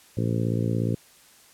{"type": "harmonic tone", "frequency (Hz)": 57, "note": "A#1", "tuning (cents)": -38, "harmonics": [2, 3, 4, 5, 6, 7, 8, 9], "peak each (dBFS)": [-25, -29, -31, -33, -35, -36, -37, -38], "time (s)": [0.17, 0.95], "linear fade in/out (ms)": 5, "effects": ["white hiss -54 dBFS RMS until 1.53 s", "low-pass 12000 Hz 12 dB/octave"]}